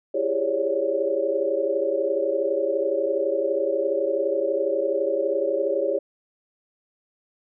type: tone cluster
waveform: sine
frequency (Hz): 335 / 391.6 / 408.8 / 548 / 580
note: E4 / G4 / G#4 / C#5 / D5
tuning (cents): +28 / -2 / -27 / -20 / -22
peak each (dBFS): -31 / -30 / -27 / -24 / -28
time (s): 0.14-5.99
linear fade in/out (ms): 10
effects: none